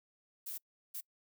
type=noise bursts at uneven times; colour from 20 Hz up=violet; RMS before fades=-42 dBFS; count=2; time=0.46-0.58 / 0.94-1.01 s; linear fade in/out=10 ms; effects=noise-tail reverb RT60 0.1 s tail -25 dB re dry